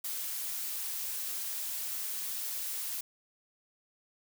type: noise with amplitude modulation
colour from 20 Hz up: blue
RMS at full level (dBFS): -35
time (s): 0.04-3.01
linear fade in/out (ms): 5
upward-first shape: sine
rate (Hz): 240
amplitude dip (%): 35
effects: none